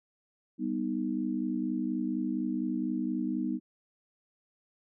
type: chord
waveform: sine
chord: G augmented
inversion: none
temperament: equal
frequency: 196 / 246.9 / 311.1 Hz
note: G3 / B3 / D#4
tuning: 0 / 0 / 0 cents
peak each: -35 / -32 / -33 dBFS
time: 0.58-3.6 s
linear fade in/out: 50 ms
effects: none